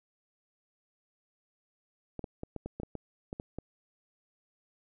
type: clicks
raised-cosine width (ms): 2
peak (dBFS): -24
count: 11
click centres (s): 2.193 / 2.242 / 2.434 / 2.563 / 2.66 / 2.8 / 2.833 / 2.953 / 3.329 / 3.399 / 3.586
effects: none